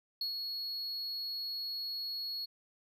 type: tone with ADSR envelope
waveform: triangle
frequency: 4340 Hz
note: C#8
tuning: 37 cents flat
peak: -31 dBFS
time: 0.21-2.46 s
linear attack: 3 ms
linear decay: 110 ms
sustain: -4 dB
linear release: 17 ms
effects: none